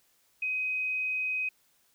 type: tone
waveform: sine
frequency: 2518 Hz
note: D#7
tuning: 20 cents sharp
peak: -28 dBFS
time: 0.42-1.49 s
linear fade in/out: 5 ms
effects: white hiss -68 dBFS RMS until 1.94 s